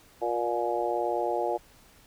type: harmonic tone with a mistuned harmonic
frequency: 118.6 Hz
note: A#2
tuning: 30 cents sharp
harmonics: 3 / 4 / 5 / 6 / 7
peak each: -32 / -32 / -32 / -32 / -32 dBFS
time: 0.21-1.58 s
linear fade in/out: 20 ms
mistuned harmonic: 7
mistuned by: +20 cents
effects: pink hiss -57 dBFS RMS until 2.06 s